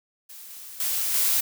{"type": "noise with level steps", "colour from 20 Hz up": "blue", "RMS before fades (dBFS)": [-43, -41, -26, -22], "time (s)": [0.29, 1.41], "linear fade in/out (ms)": 10, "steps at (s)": [0.5, 0.8, 1.14], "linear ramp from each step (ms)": 2, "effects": []}